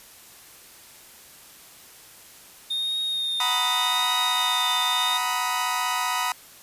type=tone with vibrato; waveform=triangle; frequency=3669 Hz; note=A#7; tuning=28 cents flat; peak=-23 dBFS; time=2.7-5.18 s; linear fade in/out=10 ms; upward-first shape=triangle; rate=0.85 Hz; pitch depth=35 cents each way
type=chord; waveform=sawtooth; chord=B major seventh; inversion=second; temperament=equal with one note detuned; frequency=740 / 932.3 / 987.8 / 1256.8 Hz; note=F#5 / A#5 / B5 / D#6; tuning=0 / 0 / 0 / +17 cents; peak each=-28 / -28 / -23 / -25 dBFS; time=3.4-6.32 s; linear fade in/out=2 ms
effects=white hiss -48 dBFS RMS until 6.62 s + resampled to 32000 Hz

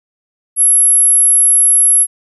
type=tone; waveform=sine; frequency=11180 Hz; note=F9; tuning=1 cent sharp; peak=-6 dBFS; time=0.56-2.07 s; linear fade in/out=50 ms; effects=none

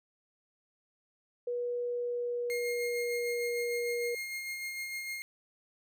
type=tone with pitch glide; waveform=sine; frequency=484.9 to 477.4 Hz; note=B4 to A#4; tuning=-32 to +41 cents; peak=-31 dBFS; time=1.47-4.15 s; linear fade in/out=5 ms; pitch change=-27 cents; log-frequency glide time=1.81-3.55 s
type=tone with tremolo; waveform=40% pulse; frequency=2133 Hz; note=C7; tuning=33 cents sharp; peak=-34 dBFS; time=2.5-5.22 s; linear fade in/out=0 ms; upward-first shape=sine; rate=6.6 Hz; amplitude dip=35%
effects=none

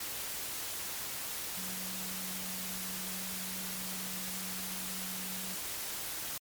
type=tone in noise; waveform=sine; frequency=186.3 Hz; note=F#3; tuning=12 cents sharp; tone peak=-45 dBFS; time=1.57-5.55 s; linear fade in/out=5 ms; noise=white; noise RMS=-39 dBFS; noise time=0-6.38 s; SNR=-9 dB; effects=MP3 96 kbps

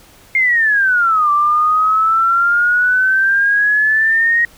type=exponential two-way sweep; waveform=sine; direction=down then up; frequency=2139 to 1168 to 1886 Hz; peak=-10 dBFS; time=0.35-4.45 s; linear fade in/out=2 ms; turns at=1.31 s; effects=pink hiss -45 dBFS RMS until 4.57 s

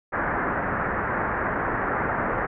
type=low-pass noise; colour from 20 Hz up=white; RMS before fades=-26 dBFS; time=0.12-2.47 s; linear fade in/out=20 ms; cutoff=1800 Hz; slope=48 dB/octave; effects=none

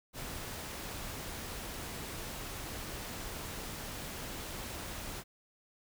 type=noise; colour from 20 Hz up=pink; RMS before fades=-42 dBFS; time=0.13-5.24 s; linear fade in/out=50 ms; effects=none

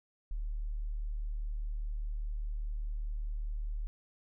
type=tone; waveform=sine; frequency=37.53 Hz; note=D1; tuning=38 cents sharp; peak=-33 dBFS; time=0.31-3.87 s; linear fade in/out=0 ms; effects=none

